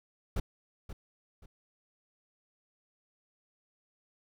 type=noise with echo; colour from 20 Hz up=brown; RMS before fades=-30 dBFS; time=0.36-0.4 s; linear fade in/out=5 ms; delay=530 ms; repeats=2; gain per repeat=-11 dB; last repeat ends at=1.46 s; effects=none